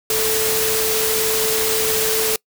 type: tone in noise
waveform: sine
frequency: 440 Hz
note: A4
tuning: in tune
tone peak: -21 dBFS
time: 0.1-2.36 s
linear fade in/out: 2 ms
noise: white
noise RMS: -20 dBFS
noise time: 0.1-2.36 s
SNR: -4 dB
effects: noise-tail reverb RT60 0.1 s tail -26 dB re dry